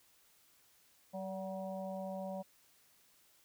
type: harmonic tone with a mistuned harmonic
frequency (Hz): 191.1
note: G3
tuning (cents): -44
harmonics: 1 / 3 / 4 / 5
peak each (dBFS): -43 / -42 / -47 / -53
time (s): 1.13-2.43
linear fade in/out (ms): 20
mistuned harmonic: 4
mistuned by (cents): -37
effects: white hiss -68 dBFS RMS until 3.44 s